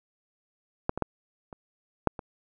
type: clicks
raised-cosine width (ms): 1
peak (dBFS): -10 / -18 / -11 / -27 / -6 / -22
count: 6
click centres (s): 0.894 / 0.976 / 1.023 / 1.528 / 2.073 / 2.192
effects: none